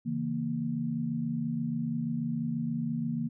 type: chord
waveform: sine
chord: A# diminished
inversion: first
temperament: equal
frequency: 138.59 / 164.81 / 233.1 Hz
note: C#3 / E3 / A#3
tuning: 0 / 0 / 0 cents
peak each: -37 / -34 / -31 dBFS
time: 0.05-3.29 s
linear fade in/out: 20 ms
effects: none